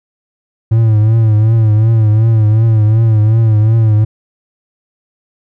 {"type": "tone with vibrato", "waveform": "triangle", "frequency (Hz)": 110, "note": "A2", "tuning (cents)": 0, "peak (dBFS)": -4, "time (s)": [0.71, 4.05], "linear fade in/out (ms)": 10, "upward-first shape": "triangle", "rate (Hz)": 2.7, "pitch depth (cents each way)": 79, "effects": []}